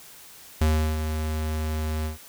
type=tone with ADSR envelope; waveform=square; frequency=77.78 Hz; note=D#2; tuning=in tune; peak=-18 dBFS; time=0.61-2.18 s; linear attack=5 ms; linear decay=350 ms; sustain=-8 dB; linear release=130 ms; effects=white hiss -47 dBFS RMS until 2.28 s